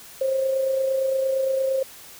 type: tone with amplitude modulation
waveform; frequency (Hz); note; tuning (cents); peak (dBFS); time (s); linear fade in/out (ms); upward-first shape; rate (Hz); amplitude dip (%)
sine; 532; C5; +29; -18; 0.21-1.83; 5; sine; 28.7; 40
effects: white hiss -44 dBFS RMS until 2.19 s